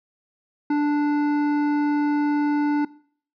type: tone with hard clipping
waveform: sine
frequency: 293.7 Hz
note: D4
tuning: in tune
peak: -20 dBFS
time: 0.7-2.85 s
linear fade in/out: 5 ms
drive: 11 dB
effects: noise-tail reverb RT60 0.5 s tail -20 dB re dry + resampled to 11025 Hz